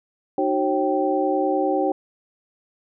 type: tone cluster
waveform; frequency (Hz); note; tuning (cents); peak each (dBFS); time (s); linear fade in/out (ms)
sine; 305.5 / 375.4 / 542 / 779; D#4 / F#4 / C#5 / G5; -32 / +25 / -39 / -11; -24; 0.38-1.92; 2
effects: none